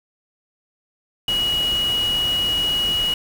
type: tone in noise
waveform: sine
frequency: 2907 Hz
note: F#7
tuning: 31 cents flat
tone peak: -18 dBFS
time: 1.28-3.14 s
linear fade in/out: 2 ms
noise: pink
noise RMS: -31 dBFS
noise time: 1.28-3.14 s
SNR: +10 dB
effects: none